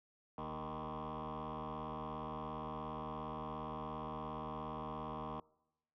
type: tone with frequency modulation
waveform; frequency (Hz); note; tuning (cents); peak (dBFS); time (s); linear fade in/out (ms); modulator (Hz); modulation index
sine; 622.3; D#5; 0; -38; 0.38-5.4; 2; 77.2; 6.8
effects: noise-tail reverb RT60 0.9 s tail -25 dB re dry + tanh soft clip ceiling -40 dBFS